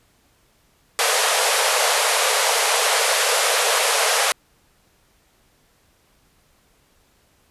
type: band-pass noise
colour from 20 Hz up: pink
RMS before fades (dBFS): -19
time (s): 0.99-4.32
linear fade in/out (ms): 0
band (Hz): 440 to 12000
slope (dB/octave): 96
effects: pink hiss -60 dBFS RMS until 7.5 s + resampled to 32000 Hz